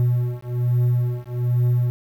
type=beating tone pair; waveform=triangle; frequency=121.7 / 122.9 Hz; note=B2 / B2; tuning=-25 / -8 cents; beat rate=1.2 Hz; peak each=-19 dBFS; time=0-1.9 s; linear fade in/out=0 ms; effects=8-bit